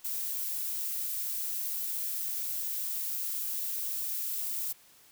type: noise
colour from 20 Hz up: violet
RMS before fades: -34 dBFS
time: 0.04-4.73 s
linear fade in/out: 10 ms
effects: white hiss -59 dBFS RMS until 5.11 s